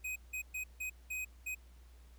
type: tone bursts at uneven times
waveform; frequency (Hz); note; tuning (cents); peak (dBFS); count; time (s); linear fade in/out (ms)
square; 2511; D#7; +15; -38; 6; 0.04-0.16 / 0.33-0.42 / 0.54-0.64 / 0.8-0.9 / 1.1-1.25 / 1.46-1.55; 10
effects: added 60 Hz sine -55 dBFS peak until 2.18 s + pink hiss -68 dBFS RMS until 2.18 s